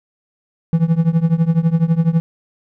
triangle tone with tremolo, 164.81 Hz, E3, in tune, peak -6 dBFS, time 0.73-2.2 s, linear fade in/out 0 ms, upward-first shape triangle, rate 12 Hz, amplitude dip 95%, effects none

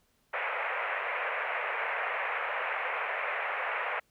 white band-pass noise, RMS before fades -33 dBFS, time 0.33-4 s, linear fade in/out 10 ms, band 480 to 2400 Hz, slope 48 dB/octave, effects pink hiss -71 dBFS RMS until 4.1 s

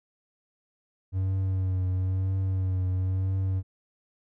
triangle tone with vibrato, 93.9 Hz, F#2, 26 cents sharp, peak -22 dBFS, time 1.12-3.63 s, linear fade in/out 50 ms, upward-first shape triangle, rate 1 Hz, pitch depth 35 cents each way, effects none

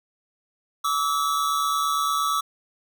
square tone pair together, 1149 / 1297.6 Hz, D6 / E6, -38 / -28 cents, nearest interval major second, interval 210 cents, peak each -25 dBFS, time 0.84-2.41 s, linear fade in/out 10 ms, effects none

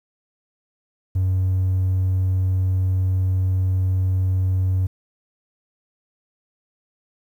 triangle tone, 93.5 Hz, F#2, 19 cents sharp, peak -14 dBFS, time 1.15-4.87 s, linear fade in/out 10 ms, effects tanh soft clip ceiling -12 dBFS + 9-bit

